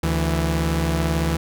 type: tone pair together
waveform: sawtooth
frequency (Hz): 73.5 / 165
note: D2 / E3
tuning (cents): +2 / +2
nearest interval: octave + major second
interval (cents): 1400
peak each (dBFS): -18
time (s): 0.03-1.37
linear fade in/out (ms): 5
effects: none